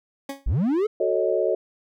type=tone with exponential decay; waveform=20% pulse; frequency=275.7 Hz; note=C#4; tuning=9 cents flat; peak=-22 dBFS; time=0.29-0.47 s; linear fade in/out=5 ms; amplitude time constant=37 ms
type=linear sweep; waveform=triangle; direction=up; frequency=30.87 to 445.2 Hz; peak=-17 dBFS; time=0.46-0.87 s; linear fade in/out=10 ms
type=chord; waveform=sine; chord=D# half-diminished seventh; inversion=first; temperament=equal with one note detuned; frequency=370 / 440 / 554.4 / 630.9 Hz; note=F#4 / A4 / C#5 / D#5; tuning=0 / 0 / 0 / +24 cents; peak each=-25 dBFS; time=1-1.55 s; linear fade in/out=5 ms
effects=none